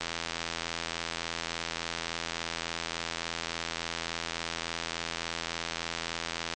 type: click train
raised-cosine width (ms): 0.2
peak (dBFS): -14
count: 546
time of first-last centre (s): 0.01-6.537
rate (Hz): 83.5
effects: MP3 48 kbps